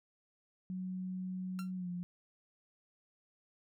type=tone with pitch glide; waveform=sine; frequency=185 to 176.85 Hz; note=F#3 to F3; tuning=0 to +22 cents; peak=-37 dBFS; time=0.7-2.03 s; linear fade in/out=0 ms; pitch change=-78 cents; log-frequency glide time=1.76-1.89 s
type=tone with exponential decay; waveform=sawtooth; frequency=1366 Hz; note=F6; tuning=39 cents flat; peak=-38 dBFS; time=1.59-1.71 s; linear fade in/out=0 ms; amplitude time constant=25 ms
effects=none